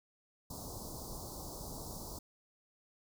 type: band-stop noise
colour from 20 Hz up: pink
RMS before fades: -45 dBFS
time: 0.5-2.19 s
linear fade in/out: 5 ms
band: 1100 to 4400 Hz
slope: 48 dB/octave
effects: none